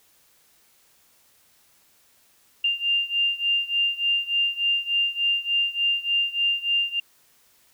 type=beating tone pair; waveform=sine; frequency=2794 / 2797.4 Hz; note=F7 / F7; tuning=0 / +2 cents; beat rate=3.4 Hz; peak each=-23 / -25 dBFS; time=2.64-7 s; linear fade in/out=5 ms; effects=white hiss -60 dBFS RMS until 7.73 s